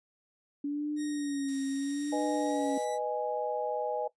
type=tone with vibrato; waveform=sine; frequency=284.8 Hz; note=C#4; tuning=47 cents sharp; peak=-29 dBFS; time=0.64-2.78 s; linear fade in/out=5 ms; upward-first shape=sine; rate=0.76 Hz; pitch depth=83 cents each way
type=tone with pitch glide; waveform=5% pulse; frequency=1870 to 1967.5 Hz; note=A#6 to B6; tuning=+5 to -7 cents; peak=-33 dBFS; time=0.96-2.99 s; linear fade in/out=50 ms; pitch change=+88 cents; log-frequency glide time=2.37-2.83 s
type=noise; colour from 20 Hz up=blue; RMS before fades=-49 dBFS; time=1.48-2.85 s; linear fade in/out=5 ms
type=chord; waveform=sine; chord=G# minor; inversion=first; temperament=equal with one note detuned; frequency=493.9 / 616.9 / 830.6 Hz; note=B4 / D#5 / G#5; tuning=0 / -15 / 0 cents; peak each=-34 dBFS; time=2.12-4.08 s; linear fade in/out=10 ms
effects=noise-tail reverb RT60 0.1 s tail -17 dB re dry + resampled to 22050 Hz